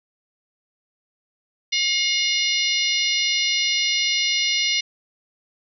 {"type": "harmonic tone with a mistuned harmonic", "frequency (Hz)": 717, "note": "F5", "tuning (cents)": 45, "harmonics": [3, 4, 5, 6, 7, 8], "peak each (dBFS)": [-24, -25, -26, -27, -27, -28], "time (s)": [1.72, 4.81], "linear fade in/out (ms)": 10, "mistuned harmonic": 6, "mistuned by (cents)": -57, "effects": []}